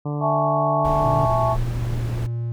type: harmonic tone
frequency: 146.83 Hz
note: D3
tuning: in tune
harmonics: 1 / 2 / 3 / 4 / 5 / 6 / 7 / 8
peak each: -24 / -30 / -34 / -36 / -38 / -40 / -41 / -42 dBFS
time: 0.05-1.26 s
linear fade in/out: 10 ms
type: chord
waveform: sine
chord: A major seventh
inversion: second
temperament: equal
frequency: 659.3 / 830.6 / 880 / 1108.7 Hz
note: E5 / G#5 / A5 / C#6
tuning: 0 / 0 / 0 / 0 cents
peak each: -21 / -27 / -25 / -24 dBFS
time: 0.2-1.57 s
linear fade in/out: 50 ms
type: noise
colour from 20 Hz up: brown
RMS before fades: -28 dBFS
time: 0.84-2.27 s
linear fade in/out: 10 ms
type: tone with pitch glide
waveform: triangle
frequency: 118.8 to 117.44 Hz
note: A#2 to A#2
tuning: +33 to +13 cents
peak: -21 dBFS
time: 1.04-2.52 s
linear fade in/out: 0 ms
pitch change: -20 cents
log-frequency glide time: 1.82-2.05 s
effects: none